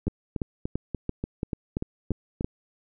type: two click trains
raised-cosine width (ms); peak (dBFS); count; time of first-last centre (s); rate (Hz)
3; -16 / -14; 9 / 8; 0.07-2.409 / 0.08-2.445; 3.42 / 2.96
effects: none